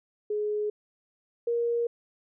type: tone pair in turn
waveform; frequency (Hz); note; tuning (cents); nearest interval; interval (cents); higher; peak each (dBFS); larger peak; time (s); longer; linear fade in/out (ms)
sine; 420 / 470.8; G#4 / A#4; +19 / +17; major second; 198; second; -26 / -24; second; 0.3-0.7 / 1.47-1.87; neither; 5
effects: none